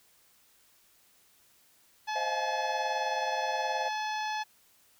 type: harmonic tone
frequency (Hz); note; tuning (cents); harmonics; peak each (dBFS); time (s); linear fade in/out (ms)
857; A5; -46; 1 / 2 / 3 / 4 / 5 / 6 / 7; -32 / -38 / -42 / -44 / -46 / -48 / -49; 2.07-4.44; 20
type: chord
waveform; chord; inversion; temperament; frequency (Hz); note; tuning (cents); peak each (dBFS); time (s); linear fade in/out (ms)
triangle; F minor seventh; second; just; 523.8 / 628.6 / 698.5 / 838.1; C5 / Eb5 / F5 / Ab5; +2 / +18 / 0 / +16; -36; 2.15-3.89; 10
effects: white hiss -64 dBFS RMS until 4.99 s